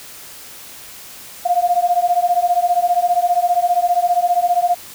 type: beating tone pair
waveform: sine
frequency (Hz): 698.5 / 713.5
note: F5 / F5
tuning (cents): 0 / +37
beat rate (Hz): 15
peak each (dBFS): -16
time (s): 1.45-4.75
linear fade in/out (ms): 10
effects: white hiss -37 dBFS RMS until 4.94 s